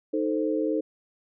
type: chord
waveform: sine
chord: A diminished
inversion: second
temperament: equal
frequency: 311.1 / 440 / 523.3 Hz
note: Eb4 / A4 / C5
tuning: 0 / 0 / 0 cents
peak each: -26 / -28 / -30 dBFS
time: 0.13-0.81 s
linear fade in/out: 10 ms
effects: none